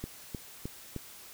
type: click train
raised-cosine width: 3 ms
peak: -23 dBFS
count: 4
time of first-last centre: 0.04-0.963 s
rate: 3.25 Hz
effects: white hiss -50 dBFS RMS until 1.33 s